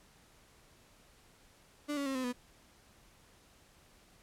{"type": "tone with pitch steps", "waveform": "35% pulse", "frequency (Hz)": [293.7, 281.1, 269, 257.5, 246.4], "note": ["D4", "C#4", "C4", "C4", "B3"], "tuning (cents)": [0, 24, 48, -28, -4], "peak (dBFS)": -32, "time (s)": [1.88, 2.33], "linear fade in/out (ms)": 20, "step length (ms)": 90, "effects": ["pink hiss -63 dBFS RMS until 4.22 s", "low-pass 12000 Hz 12 dB/octave"]}